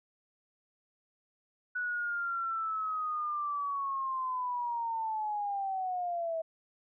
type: linear sweep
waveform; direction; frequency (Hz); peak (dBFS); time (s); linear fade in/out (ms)
sine; down; 1480 to 643; -31; 1.75-6.42; 10
effects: none